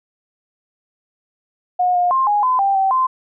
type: tone with pitch steps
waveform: sine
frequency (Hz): 723 / 712 / 1057 / 827 / 1018 / 789 / 772 / 1037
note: F#5 / F5 / C6 / G#5 / C6 / G5 / G5 / C6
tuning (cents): -40 / +33 / +17 / -8 / -48 / +11 / -27 / -16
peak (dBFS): -13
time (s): 1.79-3.07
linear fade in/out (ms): 10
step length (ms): 160
effects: none